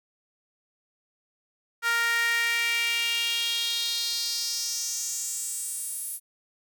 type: tone with high-pass filter sweep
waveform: sawtooth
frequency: 466.2 Hz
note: A#4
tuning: in tune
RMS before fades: -28 dBFS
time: 1.82-6.2 s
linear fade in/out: 50 ms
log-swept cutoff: 1500 to 11000 Hz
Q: 3.8
effects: none